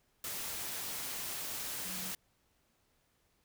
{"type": "tone in noise", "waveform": "sine", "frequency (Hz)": 185, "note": "F#3", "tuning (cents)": 0, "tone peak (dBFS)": -48, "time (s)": [1.85, 2.11], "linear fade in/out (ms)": 2, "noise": "white", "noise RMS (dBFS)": -40, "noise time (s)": [0.24, 2.15], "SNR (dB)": -11, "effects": ["pink hiss -74 dBFS RMS until 3.44 s"]}